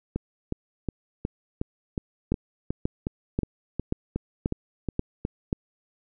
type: two click trains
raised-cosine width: 3 ms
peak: -14 / -11 dBFS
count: 15 / 7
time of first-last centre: 0.16-5.251 / 2.32-5.529 s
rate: 2.75 / 1.87 Hz
effects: none